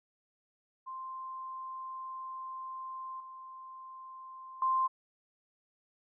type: tone with level steps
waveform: sine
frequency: 1046.5 Hz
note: C6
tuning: in tune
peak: -39 / -45 / -26 dBFS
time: 0.86-4.88 s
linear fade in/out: 20 ms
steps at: 3.2 / 4.62 s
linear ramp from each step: 2 ms
effects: none